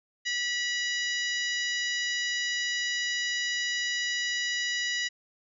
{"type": "harmonic tone with a mistuned harmonic", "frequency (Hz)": 974, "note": "B5", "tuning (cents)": -24, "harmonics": [2, 3, 4, 5, 6, 7], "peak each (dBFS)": [-30, -34, -36, -38, -40, -41], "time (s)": [0.25, 5.09], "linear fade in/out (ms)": 20, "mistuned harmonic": 5, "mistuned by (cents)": 24, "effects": []}